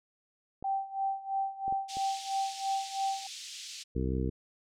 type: clicks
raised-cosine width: 2 ms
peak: -31 dBFS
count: 4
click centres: 0.626 / 1.68 / 1.725 / 1.97 s
type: tone with tremolo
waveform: sine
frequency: 780 Hz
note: G5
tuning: 9 cents flat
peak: -27 dBFS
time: 0.64-3.27 s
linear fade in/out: 5 ms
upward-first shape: sine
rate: 3 Hz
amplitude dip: 85%
type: band-pass noise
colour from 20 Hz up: pink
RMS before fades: -44 dBFS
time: 1.88-3.84 s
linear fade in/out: 20 ms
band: 3000 to 7400 Hz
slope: 24 dB/octave
type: harmonic tone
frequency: 64.5 Hz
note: C2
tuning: 24 cents flat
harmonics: 1 / 2 / 3 / 4 / 5 / 6 / 7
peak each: -32 / -35 / -37 / -38 / -39 / -40 / -40 dBFS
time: 3.95-4.3 s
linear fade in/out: 10 ms
effects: none